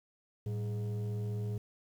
sine tone with frequency modulation, 110 Hz, A2, in tune, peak -31 dBFS, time 0.46-1.58 s, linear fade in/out 5 ms, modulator 305 Hz, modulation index 0.52, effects tanh soft clip ceiling -31 dBFS + 10-bit

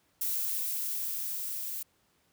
violet noise with level ramp, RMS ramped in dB -31 to -37 dBFS, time 0.21-1.83 s, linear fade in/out 5 ms, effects pink hiss -70 dBFS RMS until 2.32 s + high-pass 80 Hz 12 dB/octave

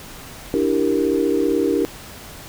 sine chord, E half-diminished seventh, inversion third, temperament equal, 293.7 / 329.6 / 392 / 466.2 Hz, D4 / E4 / G4 / Bb4, 0 / 0 / 0 / 0 cents, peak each -21 / -22 / -21 / -22 dBFS, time 0.54-1.85 s, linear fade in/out 0 ms, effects pink hiss -38 dBFS RMS until 2.48 s

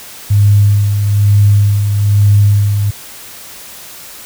sine tone with tremolo, 102.3 Hz, G#2, 26 cents flat, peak -4 dBFS, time 0.3-2.91 s, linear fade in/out 10 ms, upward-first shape sine, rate 1.1 Hz, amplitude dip 50%, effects white hiss -32 dBFS RMS until 4.25 s

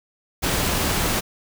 pink noise, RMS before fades -22 dBFS, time 0.42-1.21 s, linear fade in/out 20 ms, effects none

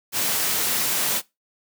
white noise, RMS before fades -23 dBFS, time 0.12-1.22 s, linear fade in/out 50 ms, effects noise-tail reverb RT60 0.2 s tail -20 dB re dry + high-pass 100 Hz 12 dB/octave

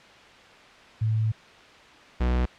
sine / 45% pulse tone pair in turn, 110 / 61.49 Hz, A2 / B1, 0 / -7 cents, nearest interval minor seventh, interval 1007 cents, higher first, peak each -21 dBFS, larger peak neither, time 1.01-1.32 / 2.2-2.46 s, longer first, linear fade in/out 10 ms, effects white hiss -49 dBFS RMS until 2.58 s + low-pass 3000 Hz 12 dB/octave

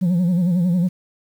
sine tone with vibrato, 177 Hz, F3, 23 cents sharp, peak -12 dBFS, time 0.01-0.89 s, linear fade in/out 20 ms, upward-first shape sine, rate 11 Hz, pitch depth 92 cents each way, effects tanh soft clip ceiling -14 dBFS + 8-bit

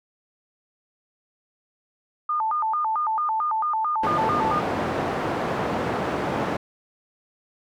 sine tone with vibrato, 1035 Hz, C6, 19 cents flat, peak -21 dBFS, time 2.29-4.6 s, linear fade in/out 5 ms, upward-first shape square, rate 4.5 Hz, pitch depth 280 cents each way
white band-pass noise, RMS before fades -26 dBFS, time 4.03-6.57 s, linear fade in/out 5 ms, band 100 to 860 Hz, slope 12 dB/octave
effects none

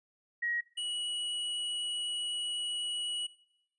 sine / square tone pair in turn, 1897 / 2927 Hz, A#6 / F#7, +30 / -19 cents, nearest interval minor sixth, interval 751 cents, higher second, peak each -30 / -34 dBFS, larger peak first, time 0.42-0.61 / 0.77-3.27 s, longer second, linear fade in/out 10 ms, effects noise-tail reverb RT60 0.8 s tail -20 dB re dry + resampled to 24000 Hz

